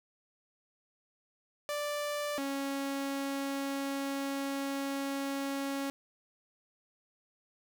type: tone pair in turn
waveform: sawtooth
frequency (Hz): 587.3 / 275.9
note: D5 / C#4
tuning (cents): 0 / -8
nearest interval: octave + minor second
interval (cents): 1308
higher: first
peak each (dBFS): -29 / -29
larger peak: neither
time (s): 1.69-2.38 / 2.38-5.9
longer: second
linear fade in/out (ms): 0
effects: none